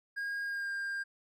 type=tone with pitch glide; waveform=triangle; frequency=1628 to 1601 Hz; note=G#6 to G6; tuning=-35 to +36 cents; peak=-32 dBFS; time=0.16-1.04 s; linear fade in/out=20 ms; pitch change=-29 cents; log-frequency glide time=0.43-0.72 s; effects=none